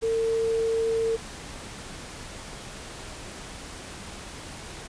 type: tone in noise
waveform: sine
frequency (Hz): 452.3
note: A4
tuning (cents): +48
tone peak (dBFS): -22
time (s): 0.02-1.17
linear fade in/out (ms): 20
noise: pink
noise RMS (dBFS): -40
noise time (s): 0.01-4.88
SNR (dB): +15
effects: resampled to 22050 Hz